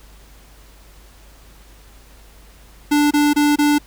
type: tone bursts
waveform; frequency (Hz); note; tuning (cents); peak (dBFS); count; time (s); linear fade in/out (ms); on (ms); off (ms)
square; 293.7; D4; 0; -13; 4; 2.91-3.785; 10; 200; 25
effects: added 50 Hz sine -44 dBFS peak until 3.86 s + pink hiss -49 dBFS RMS until 3.86 s